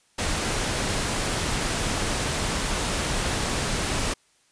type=noise; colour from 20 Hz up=pink; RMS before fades=-26 dBFS; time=0.18-4.14 s; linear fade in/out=10 ms; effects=white hiss -63 dBFS RMS until 4.51 s + resampled to 22050 Hz